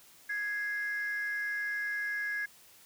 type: tone pair together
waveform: sine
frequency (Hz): 1661.2 / 2093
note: G#6 / C7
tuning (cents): 0 / 0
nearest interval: major third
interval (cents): 400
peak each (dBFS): -31 / -38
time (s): 0.29-2.46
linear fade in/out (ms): 10
effects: tanh soft clip ceiling -27 dBFS + white hiss -58 dBFS RMS until 2.85 s